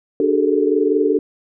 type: tone cluster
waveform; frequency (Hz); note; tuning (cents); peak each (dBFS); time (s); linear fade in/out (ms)
sine; 295.8 / 380.6 / 424.9 / 445.8; D4 / F#4 / G#4 / A4; +13 / +49 / +40 / +23; -19; 0.2-1.19; 2
effects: none